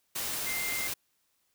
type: tone in noise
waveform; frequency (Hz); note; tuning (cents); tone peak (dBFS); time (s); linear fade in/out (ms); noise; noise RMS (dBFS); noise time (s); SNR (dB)
sine; 2093; C7; 0; -34; 0.46-0.88; 10; white; -34; 0.15-0.94; -3
effects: white hiss -74 dBFS RMS until 1.54 s